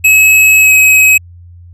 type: tone with pitch glide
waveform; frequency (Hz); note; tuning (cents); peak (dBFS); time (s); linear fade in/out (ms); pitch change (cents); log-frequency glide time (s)
square; 2571 to 2546; E7 to D#7; -44 to +39; -4; 0.04-1.18; 10; -17; 0.61-0.71
effects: added 87 Hz sine -32 dBFS peak until 1.73 s